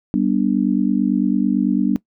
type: chord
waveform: sine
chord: G major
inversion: none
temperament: just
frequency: 196 / 245 / 294 Hz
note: G3 / B3 / D4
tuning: 0 / -14 / +2 cents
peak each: -19 dBFS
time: 0.14-1.96 s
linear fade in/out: 0 ms
effects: noise-tail reverb RT60 0.1 s tail -20 dB re dry